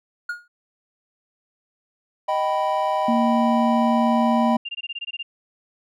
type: tone with exponential decay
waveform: triangle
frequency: 1433 Hz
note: F6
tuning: 44 cents sharp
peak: -20 dBFS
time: 0.29-0.48 s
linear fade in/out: 5 ms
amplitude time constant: 40 ms
type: chord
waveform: triangle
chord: Eb augmented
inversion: none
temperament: equal with one note detuned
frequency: 622.3 / 775.9 / 987.8 Hz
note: Eb5 / G5 / B5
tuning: 0 / -18 / 0 cents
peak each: -22 dBFS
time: 2.28-4.57 s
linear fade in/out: 10 ms
type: tone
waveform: sine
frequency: 233.1 Hz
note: A#3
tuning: in tune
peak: -18 dBFS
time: 3.08-4.57 s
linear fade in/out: 5 ms
type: tone bursts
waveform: sine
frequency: 2794 Hz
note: F7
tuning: in tune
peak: -27 dBFS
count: 10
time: 4.65-5.23 s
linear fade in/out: 10 ms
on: 40 ms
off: 20 ms
effects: none